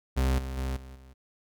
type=tone with level steps; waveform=40% pulse; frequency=65.41 Hz; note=C2; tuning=in tune; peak=-22 / -32 / -28 / -42 / -48 dBFS; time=0.16-1.14 s; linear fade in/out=20 ms; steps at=0.38 / 0.57 / 0.76 / 0.95 s; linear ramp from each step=10 ms; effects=none